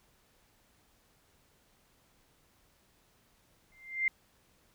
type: tone with exponential growth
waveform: sine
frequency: 2093 Hz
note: C7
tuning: in tune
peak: -23 dBFS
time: 3.72-4.08 s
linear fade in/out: 2 ms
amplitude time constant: 77 ms
effects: pink hiss -68 dBFS RMS until 4.74 s